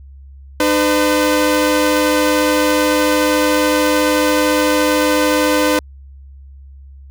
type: tone pair together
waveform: sawtooth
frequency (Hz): 302.3 / 507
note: D#4 / B4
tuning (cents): -50 / +45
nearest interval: major sixth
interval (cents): 895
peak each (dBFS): -11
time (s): 0.6-5.79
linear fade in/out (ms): 2
effects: added 68 Hz sine -35 dBFS peak until 7.1 s